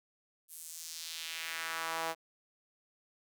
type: tone with high-pass filter sweep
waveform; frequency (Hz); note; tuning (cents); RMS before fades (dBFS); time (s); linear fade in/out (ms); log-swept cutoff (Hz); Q
sawtooth; 163.5; E3; -14; -40; 0.48-2.15; 50; 11000 to 680; 1.5
effects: none